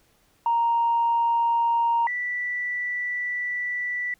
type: tone pair in turn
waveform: sine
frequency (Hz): 932.3 / 1966.4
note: A#5 / B6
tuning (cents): 0 / -8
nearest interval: octave + minor second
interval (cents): 1292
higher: second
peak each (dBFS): -18 / -25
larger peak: first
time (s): 0.46-2.07 / 2.07-4.14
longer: second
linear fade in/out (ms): 2
effects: tanh soft clip ceiling -14 dBFS + pink hiss -63 dBFS RMS until 4.19 s